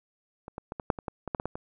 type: clicks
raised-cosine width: 1 ms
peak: -26 / -22 / -21 / -20 / -8 / -23 / -18 / -20 / -14 / -18 / -16 / -22 dBFS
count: 12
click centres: 0.481 / 0.581 / 0.721 / 0.798 / 0.902 / 0.988 / 1.082 / 1.277 / 1.348 / 1.399 / 1.456 / 1.555 s
effects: none